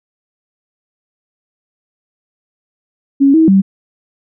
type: tone with pitch steps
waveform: sine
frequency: 276.3 / 320.9 / 193.8 Hz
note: C#4 / E4 / G3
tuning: -6 / -46 / -20 cents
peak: -5 dBFS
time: 3.2-3.62 s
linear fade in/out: 20 ms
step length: 140 ms
effects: none